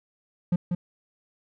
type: tone with echo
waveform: triangle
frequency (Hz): 175.8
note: F3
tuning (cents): +12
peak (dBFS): -17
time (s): 0.52-0.56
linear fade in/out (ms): 5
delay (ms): 190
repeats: 1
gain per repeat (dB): -4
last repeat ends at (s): 0.75
effects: none

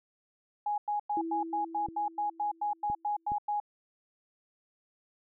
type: tone bursts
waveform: sine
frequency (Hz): 830.6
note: G#5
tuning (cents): 0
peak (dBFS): -28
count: 14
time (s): 0.66-3.601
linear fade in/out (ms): 5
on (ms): 120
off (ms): 97
type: tone with exponential decay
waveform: sine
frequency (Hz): 329.6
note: E4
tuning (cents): 0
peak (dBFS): -31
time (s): 1.17-3.29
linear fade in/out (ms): 1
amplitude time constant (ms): 460
type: clicks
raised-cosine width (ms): 3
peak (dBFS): -29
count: 3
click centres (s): 1.886 / 2.9 / 3.319
effects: none

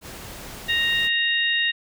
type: noise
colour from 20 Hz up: pink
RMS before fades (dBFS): -38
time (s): 0.01-1.1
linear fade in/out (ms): 50
type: harmonic tone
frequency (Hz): 932.3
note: A#5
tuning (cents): 0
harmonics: 2 / 3 / 4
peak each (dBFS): -22 / -24 / -25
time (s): 0.68-1.72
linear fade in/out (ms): 20
effects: none

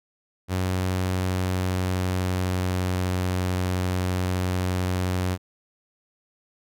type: tone with pitch glide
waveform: sawtooth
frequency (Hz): 92.5 to 91.54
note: F#2 to F#2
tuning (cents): 0 to -18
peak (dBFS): -19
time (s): 0.48-5.38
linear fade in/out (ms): 50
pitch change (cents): -18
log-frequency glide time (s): 1.17-3.05
effects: none

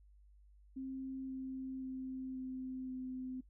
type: tone with pitch steps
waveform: sine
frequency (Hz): 264.6 / 262.6 / 260.7 / 258.7 / 256.8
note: C4 / C4 / C4 / C4 / C4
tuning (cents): +20 / +6 / -6 / -19 / -32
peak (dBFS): -40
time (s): 0.76-3.41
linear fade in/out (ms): 10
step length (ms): 530
effects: noise-tail reverb RT60 0.1 s tail -19 dB re dry + added 50 Hz sine -60 dBFS peak until 3.49 s

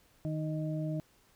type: harmonic tone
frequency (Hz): 155.56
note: D#3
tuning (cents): 0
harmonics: 1 / 2 / 4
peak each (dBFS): -33 / -38 / -41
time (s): 0.25-1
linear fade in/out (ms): 0
effects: pink hiss -66 dBFS RMS until 1.35 s

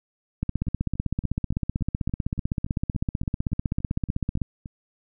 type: two click trains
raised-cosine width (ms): 5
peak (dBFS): -12 / -24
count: 64 / 15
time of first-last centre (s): 0.43-4.417 / 0.67-4.659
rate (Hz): 15.8 / 3.51
effects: none

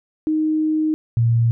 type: tone pair in turn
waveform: sine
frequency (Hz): 311.1 / 116.32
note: D#4 / A#2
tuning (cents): 0 / -3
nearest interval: octave + perfect fourth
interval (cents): 1703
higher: first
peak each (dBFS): -16 / -13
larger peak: second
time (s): 0.27-0.94 / 1.17-1.51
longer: first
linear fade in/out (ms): 0
effects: none

